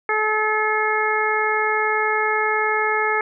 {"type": "harmonic tone", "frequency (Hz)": 430.4, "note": "A4", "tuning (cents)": -38, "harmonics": [1, 2, 3, 4, 5], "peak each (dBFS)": [-24, -24, -24, -24, -24], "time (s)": [0.09, 3.21], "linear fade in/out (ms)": 2, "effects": []}